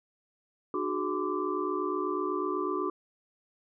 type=tone cluster; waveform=sine; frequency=301 / 368.9 / 417 / 1021 / 1169 Hz; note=D4 / F#4 / G#4 / C6 / D6; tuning=+43 / -5 / +7 / -43 / -8 cents; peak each=-35 / -32 / -36 / -39 / -34 dBFS; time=0.74-2.9 s; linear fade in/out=2 ms; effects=none

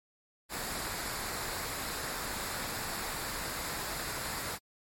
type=noise with comb filter; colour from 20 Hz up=pink; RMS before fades=-37 dBFS; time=0.49-4.59 s; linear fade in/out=50 ms; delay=0.33 ms; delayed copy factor=-0.5; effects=MP3 64 kbps

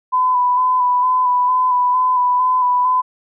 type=tone with vibrato; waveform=sine; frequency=1001 Hz; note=B5; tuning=23 cents sharp; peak=-12 dBFS; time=0.12-3.02 s; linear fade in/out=20 ms; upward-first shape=square; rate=2.2 Hz; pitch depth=19 cents each way; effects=none

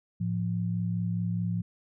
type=tone pair together; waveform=sine; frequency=109.79 / 174.61 Hz; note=A2 / F3; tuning=-3 / 0 cents; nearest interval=minor sixth; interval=803 cents; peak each=-30 / -29 dBFS; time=0.2-1.62 s; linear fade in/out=10 ms; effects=none

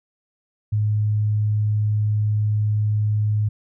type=tone; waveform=sine; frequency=105.9 Hz; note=G#2; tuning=34 cents sharp; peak=-17 dBFS; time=0.72-3.49 s; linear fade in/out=10 ms; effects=none

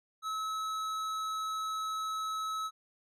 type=tone with tanh clipping; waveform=triangle; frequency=1293 Hz; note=E6; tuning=34 cents flat; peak=-35 dBFS; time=0.22-2.71 s; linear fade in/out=50 ms; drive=18 dB; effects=none

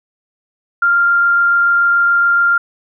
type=tone with frequency modulation; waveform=sine; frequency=1394 Hz; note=F6; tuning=4 cents flat; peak=-9 dBFS; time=0.82-2.58 s; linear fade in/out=5 ms; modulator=27 Hz; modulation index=0.31; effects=none

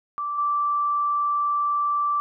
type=tone with level steps; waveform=sine; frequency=1168 Hz; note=D6; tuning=10 cents flat; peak=-25 / -20 dBFS; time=0.18-2.2 s; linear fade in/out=0 ms; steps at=0.38 s; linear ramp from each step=5 ms; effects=none

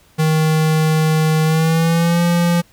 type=tone with pitch glide; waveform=square; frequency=157.1 to 172.31 Hz; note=D#3 to F3; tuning=+17 to -23 cents; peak=-13 dBFS; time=0.18-2.62 s; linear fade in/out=20 ms; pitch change=+160 cents; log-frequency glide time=1.44-2.22 s; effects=pink hiss -52 dBFS RMS until 2.72 s

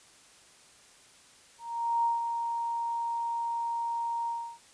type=tone with ADSR envelope; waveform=sine; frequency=932.3 Hz; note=A#5; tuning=in tune; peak=-23 dBFS; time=1.58-4.59 s; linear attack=460 ms; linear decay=160 ms; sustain=-6 dB; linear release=310 ms; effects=white hiss -57 dBFS RMS until 4.73 s + resampled to 22050 Hz

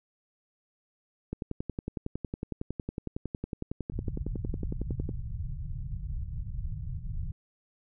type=click train; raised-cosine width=3 ms; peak=-20 dBFS; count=42; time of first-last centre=1.33-5.091 s; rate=10.9 Hz
type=low-pass noise; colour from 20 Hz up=pink; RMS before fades=-35 dBFS; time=3.92-7.32 s; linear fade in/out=2 ms; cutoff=150 Hz; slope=48 dB/octave
effects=none

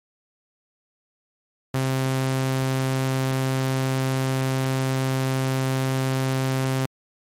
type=tone; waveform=sawtooth; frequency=132.1 Hz; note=C3; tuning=17 cents sharp; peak=-17 dBFS; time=1.74-6.86 s; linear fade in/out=5 ms; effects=MP3 64 kbps

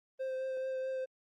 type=tone with vibrato; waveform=triangle; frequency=523.3 Hz; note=C5; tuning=in tune; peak=-32 dBFS; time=0.19-1.06 s; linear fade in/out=20 ms; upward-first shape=triangle; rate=4.6 Hz; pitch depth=16 cents each way; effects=Opus 24 kbps

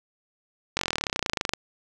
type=slowing click train; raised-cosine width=0.2 ms; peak=-7 dBFS; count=26; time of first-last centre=0.77-1.536 s; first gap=21 ms; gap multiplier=1.03; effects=none

